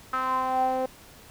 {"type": "tone with band-pass filter sweep", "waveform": "sawtooth", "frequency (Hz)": 259.2, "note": "C4", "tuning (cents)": -16, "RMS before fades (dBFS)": -26, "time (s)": [0.13, 0.86], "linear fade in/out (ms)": 5, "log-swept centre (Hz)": [1300, 600], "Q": 6.9, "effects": ["pink hiss -50 dBFS RMS until 1.3 s"]}